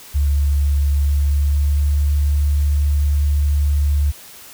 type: tone with pitch glide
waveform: sine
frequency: 71.4 to 72.48 Hz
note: D2 to D2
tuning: -48 to -22 cents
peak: -13 dBFS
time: 0.14-4.12 s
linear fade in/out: 20 ms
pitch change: +26 cents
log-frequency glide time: 0.99-2.11 s
effects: white hiss -40 dBFS RMS until 4.53 s

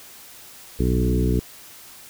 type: harmonic tone with a mistuned harmonic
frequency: 61.74 Hz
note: B1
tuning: in tune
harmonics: 1 / 2 / 3 / 4 / 5 / 6 / 7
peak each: -21 / -24 / -26 / -27 / -28 / -29 / -29 dBFS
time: 0.79-1.4 s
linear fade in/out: 10 ms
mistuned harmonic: 2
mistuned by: -21 cents
effects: white hiss -44 dBFS RMS until 2.09 s

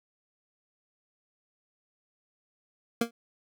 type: tone with exponential decay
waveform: 25% pulse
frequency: 233.1 Hz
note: A#3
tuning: in tune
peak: -17 dBFS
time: 3.01-3.11 s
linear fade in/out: 5 ms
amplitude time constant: 21 ms
effects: none

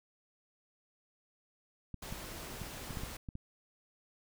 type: clicks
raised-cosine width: 5 ms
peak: -29 dBFS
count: 8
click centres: 1.943 / 2.125 / 2.617 / 2.907 / 2.972 / 3.035 / 3.288 / 3.354 s
type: noise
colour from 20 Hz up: pink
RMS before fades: -45 dBFS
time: 2.02-3.17 s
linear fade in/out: 5 ms
effects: none

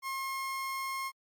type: tone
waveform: 30% pulse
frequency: 1073 Hz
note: C6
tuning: 43 cents sharp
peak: -31 dBFS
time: 0.02-1.12 s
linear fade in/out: 50 ms
effects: MP3 96 kbps

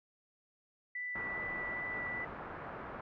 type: tone with vibrato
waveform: sine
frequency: 1975 Hz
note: B6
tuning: in tune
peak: -37 dBFS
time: 0.95-2.25 s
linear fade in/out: 5 ms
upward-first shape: sine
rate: 2.5 Hz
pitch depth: 8 cents each way
type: low-pass noise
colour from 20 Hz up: white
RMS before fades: -45 dBFS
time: 1.15-3.01 s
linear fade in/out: 5 ms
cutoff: 1500 Hz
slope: 24 dB/octave
effects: none

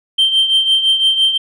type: tone with tremolo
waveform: sine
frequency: 3136 Hz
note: G7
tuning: in tune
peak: -5 dBFS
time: 0.18-1.38 s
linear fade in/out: 10 ms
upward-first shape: triangle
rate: 5.9 Hz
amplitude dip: 75%
effects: tanh soft clip ceiling -7 dBFS

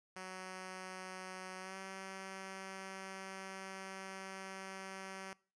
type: tone with pitch glide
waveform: 5% pulse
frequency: 186.4 to 191.53 Hz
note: F#3 to G3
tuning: +13 to -40 cents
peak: -34 dBFS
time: 0.16-5.33 s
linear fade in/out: 2 ms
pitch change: +47 cents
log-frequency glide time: 1.6-1.76 s
effects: noise-tail reverb RT60 0.4 s tail -23 dB re dry + resampled to 22050 Hz

